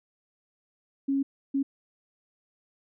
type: tone bursts at uneven times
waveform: sine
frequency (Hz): 274.6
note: C#4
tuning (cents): -16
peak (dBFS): -23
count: 2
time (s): 1.08-1.23 / 1.54-1.63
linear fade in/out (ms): 10
effects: none